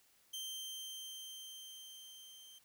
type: tone with level ramp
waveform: sawtooth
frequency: 3136 Hz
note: G7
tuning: in tune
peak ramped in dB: -38 to -52 dBFS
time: 0.33-2.59 s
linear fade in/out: 10 ms
effects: white hiss -70 dBFS RMS until 2.64 s